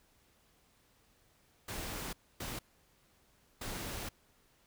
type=noise bursts at uneven times; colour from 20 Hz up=pink; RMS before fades=-41 dBFS; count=3; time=1.68-2.13 / 2.4-2.59 / 3.61-4.09 s; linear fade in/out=5 ms; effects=pink hiss -69 dBFS RMS until 4.66 s